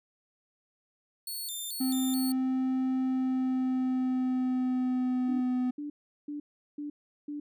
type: tone with vibrato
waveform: 10% pulse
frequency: 3973 Hz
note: B7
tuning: 10 cents sharp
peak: -28 dBFS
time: 1.27-2.32 s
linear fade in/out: 2 ms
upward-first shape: square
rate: 2.3 Hz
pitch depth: 180 cents each way
type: tone with pitch glide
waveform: triangle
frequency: 259.8 to 251.5 Hz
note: C4 to B3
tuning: -12 to +32 cents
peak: -24 dBFS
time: 1.8-5.71 s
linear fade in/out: 10 ms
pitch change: -56 cents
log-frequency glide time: 3.02-5.56 s
type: tone bursts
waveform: sine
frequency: 293.4 Hz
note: D4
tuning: 2 cents flat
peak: -34 dBFS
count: 5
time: 5.28-7.4 s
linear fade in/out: 5 ms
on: 120 ms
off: 380 ms
effects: none